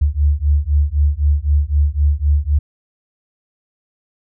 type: beating tone pair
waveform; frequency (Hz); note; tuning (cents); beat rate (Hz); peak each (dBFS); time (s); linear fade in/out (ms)
sine; 71.2 / 75.1; C#2 / D2; +47 / +39; 3.9; -15; 0.01-2.59; 10
effects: none